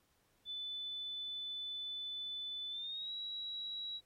sine tone with pitch glide, 3500 to 3883 Hz, A7 to B7, -10 to -30 cents, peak -40 dBFS, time 0.45-4.01 s, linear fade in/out 50 ms, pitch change +180 cents, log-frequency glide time 2.7-3.12 s, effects pink hiss -75 dBFS RMS until 4.05 s + AAC 48 kbps

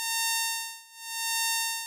5% pulse tone with tremolo, 912 Hz, A#5, 38 cents flat, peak -13 dBFS, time 0-1.86 s, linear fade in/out 0 ms, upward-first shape sine, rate 0.85 Hz, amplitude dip 95%, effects none

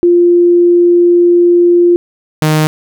sine / sawtooth tone pair in turn, 348.7 / 154.75 Hz, F4 / D#3, -3 / -9 cents, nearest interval octave + major second, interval 1406 cents, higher first, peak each -4 dBFS, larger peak neither, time 0.03-1.96 / 2.42-2.67 s, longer first, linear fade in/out 0 ms, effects none

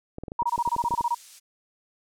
clicks, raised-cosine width 2 ms, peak -22 dBFS, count 12, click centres 0.184 / 0.236 / 0.282 / 0.319 / 0.422 / 0.579 / 0.676 / 0.764 / 0.84 / 0.908 / 0.939 / 1.009 s
sine tone bursts, 950 Hz, A#5, 33 cents sharp, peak -21 dBFS, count 12, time 0.39-1.147 s, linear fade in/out 5 ms, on 42 ms, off 23 ms
violet noise, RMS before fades -37 dBFS, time 0.46-1.4 s, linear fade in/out 20 ms
effects low-pass 7000 Hz 12 dB/octave

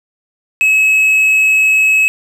triangle tone, 2573 Hz, E7, 43 cents flat, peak -6 dBFS, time 0.61-2.08 s, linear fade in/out 0 ms, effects none

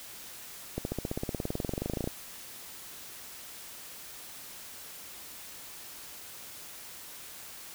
accelerating click train, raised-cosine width 2 ms, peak -18 dBFS, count 27, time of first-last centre 0.78-2.075 s, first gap 71 ms, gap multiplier 0.97, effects white hiss -46 dBFS RMS until 7.74 s

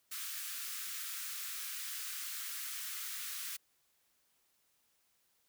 white high-pass noise, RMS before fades -42 dBFS, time 0.11-3.57 s, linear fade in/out 10 ms, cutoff 1200 Hz, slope 48 dB/octave, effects white hiss -75 dBFS RMS until 5.48 s

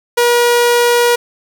sawtooth tone, 479.6 Hz, A#4, 49 cents sharp, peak -5 dBFS, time 0.17-1.16 s, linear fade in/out 10 ms, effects none

